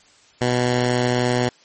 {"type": "tone", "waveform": "10% pulse", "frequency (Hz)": 123.47, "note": "B2", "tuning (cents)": 0, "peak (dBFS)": -9, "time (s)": [0.41, 1.49], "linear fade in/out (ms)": 5, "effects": ["white hiss -53 dBFS RMS until 1.64 s", "MP3 32 kbps"]}